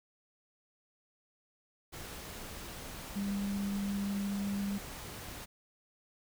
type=tone in noise; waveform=sine; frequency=199.9 Hz; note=G3; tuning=34 cents sharp; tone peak=-32 dBFS; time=3.15-4.79 s; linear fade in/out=20 ms; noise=pink; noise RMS=-45 dBFS; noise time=1.92-5.46 s; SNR=+10 dB; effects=none